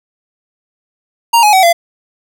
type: tone with pitch steps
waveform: square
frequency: 932.3 / 840.2 / 757.3 / 682.5 Hz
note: A#5 / G#5 / F#5 / F5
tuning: 0 / +20 / +40 / -40 cents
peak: -6 dBFS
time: 1.33-1.73 s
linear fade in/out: 10 ms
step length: 100 ms
effects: none